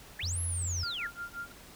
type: linear two-way sweep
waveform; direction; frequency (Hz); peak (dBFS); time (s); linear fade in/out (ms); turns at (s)
sine; up then down; 1568 to 11175 to 1568; -34; 0.19-1.07; 5; 0.41
type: tone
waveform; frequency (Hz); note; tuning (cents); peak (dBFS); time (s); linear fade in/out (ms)
sine; 86.8; F2; -10; -32; 0.23-0.84; 5
type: tone with tremolo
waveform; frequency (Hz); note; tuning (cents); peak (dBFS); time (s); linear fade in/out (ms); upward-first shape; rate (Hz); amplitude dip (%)
sine; 1396.9; F6; 0; -35; 0.83-1.52; 2; sine; 5.7; 100
effects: pink hiss -52 dBFS RMS until 1.75 s